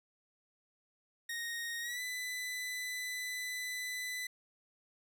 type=tone with pitch glide; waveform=sawtooth; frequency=1864.7 to 1998.5 Hz; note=A#6 to B6; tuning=0 to +20 cents; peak=-34 dBFS; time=1.29-4.27 s; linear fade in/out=5 ms; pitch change=+120 cents; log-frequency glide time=1.81-2.01 s; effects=none